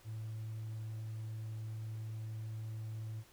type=tone; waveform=triangle; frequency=110 Hz; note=A2; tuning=in tune; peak=-37 dBFS; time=0.04-3.24 s; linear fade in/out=50 ms; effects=tanh soft clip ceiling -35 dBFS + pink hiss -63 dBFS RMS until 3.32 s